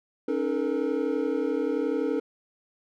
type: tone cluster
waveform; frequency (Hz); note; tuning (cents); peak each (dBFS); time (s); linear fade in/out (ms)
triangle; 275.4 / 307 / 435.1 / 476; C#4 / D#4 / A4 / A#4; -11 / -23 / -19 / +36; -28; 0.28-2.2; 5
effects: none